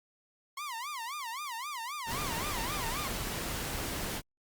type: tone with vibrato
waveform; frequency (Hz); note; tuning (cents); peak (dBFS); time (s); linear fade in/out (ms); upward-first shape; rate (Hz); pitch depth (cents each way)
sawtooth; 1046.5; C6; 0; -33; 0.57-3.08; 5; sine; 3.8; 260
type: noise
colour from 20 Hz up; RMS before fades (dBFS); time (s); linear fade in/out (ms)
pink; -36; 2.06-4.22; 50
effects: Opus 48 kbps